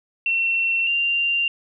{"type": "tone pair in turn", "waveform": "sine", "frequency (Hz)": [2712, 2779], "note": ["E7", "F7"], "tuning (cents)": [49, -9], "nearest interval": "unison", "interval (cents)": 42, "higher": "second", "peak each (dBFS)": -18, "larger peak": "neither", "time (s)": [[0.26, 0.87], [0.87, 1.48]], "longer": "neither", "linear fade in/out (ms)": 2, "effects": []}